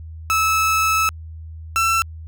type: tone pair in turn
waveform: 30% pulse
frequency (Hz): 1303 / 1338.9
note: E6 / E6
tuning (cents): -20 / +27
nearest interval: unison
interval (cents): 47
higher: second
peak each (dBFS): -13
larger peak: neither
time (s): 0.3-1.09 / 1.76-2.02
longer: first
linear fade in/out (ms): 0
effects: added 80 Hz sine -32 dBFS peak until 2.27 s